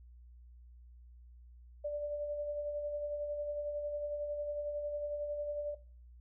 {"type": "tone with tremolo", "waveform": "sine", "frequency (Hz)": 587.3, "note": "D5", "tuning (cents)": 0, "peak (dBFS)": -33, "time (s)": [1.84, 5.75], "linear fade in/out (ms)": 10, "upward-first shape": "sine", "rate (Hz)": 11, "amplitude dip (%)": 35, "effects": ["noise-tail reverb RT60 0.4 s tail -17 dB re dry", "added 60 Hz sine -53 dBFS peak until 6.2 s"]}